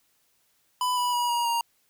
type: tone with pitch steps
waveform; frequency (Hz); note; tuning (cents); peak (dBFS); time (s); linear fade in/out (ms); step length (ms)
square; 997 / 981.6 / 966.4 / 951.4 / 936.7; B5 / B5 / B5 / A#5 / A#5; +16 / -11 / -38 / +35 / +8; -24; 0.81-1.61; 2; 160
effects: white hiss -68 dBFS RMS until 1.89 s